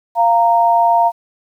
sine tone pair together, 694.5 / 927 Hz, F5 / A#5, -10 / -10 cents, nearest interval perfect fourth, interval 500 cents, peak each -12 dBFS, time 0.15-1.12 s, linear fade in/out 50 ms, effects 8-bit

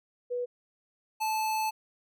sine / square tone pair in turn, 490 / 871.5 Hz, B4 / A5, -14 / -17 cents, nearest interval minor seventh, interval 997 cents, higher second, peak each -29 / -28 dBFS, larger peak second, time 0.3-0.46 / 1.2-1.71 s, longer second, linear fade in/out 20 ms, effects none

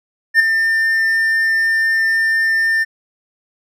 triangle tone with ADSR envelope, 1799 Hz, A6, 38 cents sharp, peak -3 dBFS, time 0.34-2.85 s, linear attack 56 ms, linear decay 10 ms, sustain -8 dB, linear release 27 ms, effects none

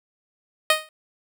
10% pulse tone with exponential decay, 622.3 Hz, D#5, in tune, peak -4 dBFS, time 0.7-0.89 s, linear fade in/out 2 ms, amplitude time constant 40 ms, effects none

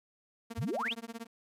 sawtooth tone with tremolo, 230 Hz, A#3, 23 cents flat, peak -34 dBFS, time 0.5-1.27 s, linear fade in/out 10 ms, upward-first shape sine, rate 17 Hz, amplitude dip 100%
sine exponential sweep, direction up, 80.7 to 4003 Hz, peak -31 dBFS, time 0.57-0.94 s, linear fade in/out 20 ms
effects resampled to 32000 Hz + 11-bit

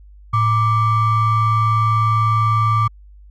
triangle ring-modulated tone, 532 Hz, C5, 29 cents sharp, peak -8 dBFS, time 0.33-2.88 s, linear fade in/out 10 ms, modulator 642 Hz, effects added 50 Hz sine -40 dBFS peak until 3.3 s

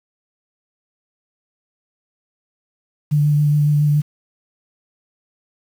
sine tone with vibrato, 147.8 Hz, D3, 11 cents sharp, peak -12 dBFS, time 3.11-4.02 s, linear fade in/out 20 ms, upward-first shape triangle, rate 7.2 Hz, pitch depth 21 cents each way, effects 7-bit

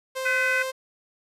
sawtooth tone, 523.3 Hz, C5, in tune, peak -24 dBFS, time 0.15-0.72 s, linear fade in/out 20 ms
harmonic tone, 506 Hz, B4, 42 cents sharp, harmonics 3 / 4 / 5, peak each -23 / -28 / -29 dBFS, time 0.25-0.63 s, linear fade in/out 10 ms
effects resampled to 32000 Hz + 9-bit

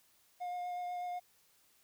triangle tone with vibrato, 714 Hz, F5, 38 cents sharp, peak -35 dBFS, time 0.4-1.2 s, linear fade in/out 20 ms, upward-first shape triangle, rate 8.1 Hz, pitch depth 15 cents each way, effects white hiss -69 dBFS RMS until 1.83 s

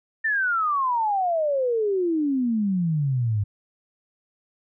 sine exponential sweep, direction down, 1816 to 99.3 Hz, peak -20 dBFS, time 0.24-3.44 s, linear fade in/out 10 ms, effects none

